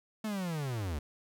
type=linear sweep; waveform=45% pulse; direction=down; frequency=221.7 to 68 Hz; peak=-33 dBFS; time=0.24-0.99 s; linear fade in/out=5 ms; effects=none